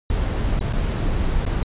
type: noise with dropouts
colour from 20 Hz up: brown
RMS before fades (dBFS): -21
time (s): 0.1-1.63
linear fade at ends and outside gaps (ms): 2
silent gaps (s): 0.593-0.609 / 0.728-0.733 / 1.453-1.463
effects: resampled to 8000 Hz